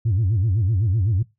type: tone with vibrato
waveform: sine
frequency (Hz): 102.1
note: G#2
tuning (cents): -29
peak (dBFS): -15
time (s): 0.05-1.23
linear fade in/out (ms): 10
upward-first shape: sine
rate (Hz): 7.9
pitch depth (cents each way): 240
effects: noise-tail reverb RT60 0.2 s tail -20 dB re dry + tanh soft clip ceiling -14 dBFS